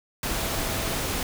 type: tone in noise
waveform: sine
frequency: 659.3 Hz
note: E5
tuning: in tune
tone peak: -37 dBFS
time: 0.38-0.95 s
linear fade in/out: 2 ms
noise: pink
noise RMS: -28 dBFS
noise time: 0.23-1.23 s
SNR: -12 dB
effects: none